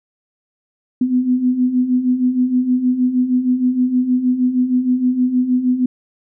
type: beating tone pair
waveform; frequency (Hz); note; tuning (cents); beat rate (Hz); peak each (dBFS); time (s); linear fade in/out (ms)
sine; 246.9 / 253.3; B3 / B3; 0 / +44; 6.4; -20 / -14; 1.01-5.86; 5
effects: none